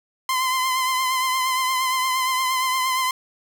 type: tone with vibrato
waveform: sawtooth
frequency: 1033 Hz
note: C6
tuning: 22 cents flat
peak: -16 dBFS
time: 0.29-3.11 s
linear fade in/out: 2 ms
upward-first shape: triangle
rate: 8.6 Hz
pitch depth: 40 cents each way
effects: none